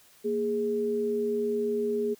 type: tone pair together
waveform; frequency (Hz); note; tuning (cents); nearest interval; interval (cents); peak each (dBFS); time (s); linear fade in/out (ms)
sine; 233.1 / 415.3; A#3 / G#4; 0 / 0; minor seventh; 1000; -32 / -26; 0.24-2.15; 20
effects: white hiss -58 dBFS RMS until 2.19 s